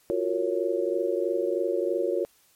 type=chord; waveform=sine; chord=Gb major seventh; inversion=third; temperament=just; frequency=346.9 / 370 / 462.5 / 555 Hz; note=F4 / Gb4 / Bb4 / Db5; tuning=-12 / 0 / -14 / +2 cents; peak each=-29 dBFS; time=0.1-2.25 s; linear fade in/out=0 ms; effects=white hiss -62 dBFS RMS until 2.55 s + MP3 64 kbps